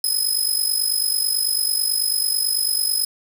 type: tone with amplitude modulation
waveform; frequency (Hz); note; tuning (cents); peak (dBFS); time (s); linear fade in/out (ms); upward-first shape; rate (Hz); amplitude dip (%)
15% pulse; 5090; D#8; +39; -10; 0.04-3.05; 2; sine; 49.1; 70
effects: 7-bit